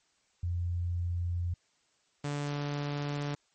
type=tone pair in turn; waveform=sine / sawtooth; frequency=87.31 / 144.81 Hz; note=F2 / D3; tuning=0 / -24 cents; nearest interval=major sixth; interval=876 cents; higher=second; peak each=-29 / -28 dBFS; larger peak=second; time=0.43-1.54 / 2.24-3.35 s; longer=neither; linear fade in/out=5 ms; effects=white hiss -71 dBFS RMS until 3.54 s + MP3 32 kbps